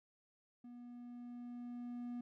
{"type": "tone with level ramp", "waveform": "triangle", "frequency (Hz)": 242.2, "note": "B3", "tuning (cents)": -34, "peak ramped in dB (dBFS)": [-49, -39], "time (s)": [0.64, 2.21], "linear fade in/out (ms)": 5, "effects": []}